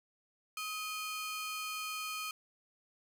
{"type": "ring-modulated tone", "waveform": "sawtooth", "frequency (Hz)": 1864.7, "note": "A#6", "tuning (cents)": 0, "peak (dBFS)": -31, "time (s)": [0.57, 2.31], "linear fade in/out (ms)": 2, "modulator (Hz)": 600, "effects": []}